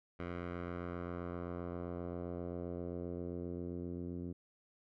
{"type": "tone with low-pass filter sweep", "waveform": "10% pulse", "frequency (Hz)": 87.6, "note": "F2", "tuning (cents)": 6, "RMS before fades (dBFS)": -42, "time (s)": [0.19, 4.33], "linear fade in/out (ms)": 10, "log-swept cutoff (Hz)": [2000, 280], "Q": 1.3, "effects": []}